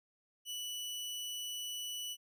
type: tone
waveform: sawtooth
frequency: 2960 Hz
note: F#7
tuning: in tune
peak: -36 dBFS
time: 0.45-2.17 s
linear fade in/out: 50 ms
effects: none